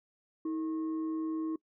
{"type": "tone with frequency modulation", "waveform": "sine", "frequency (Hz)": 318.7, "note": "D#4", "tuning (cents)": 42, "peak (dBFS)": -31, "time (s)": [0.45, 1.56], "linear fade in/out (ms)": 5, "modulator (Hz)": 767, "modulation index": 0.25, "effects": ["noise-tail reverb RT60 0.1 s tail -22 dB re dry"]}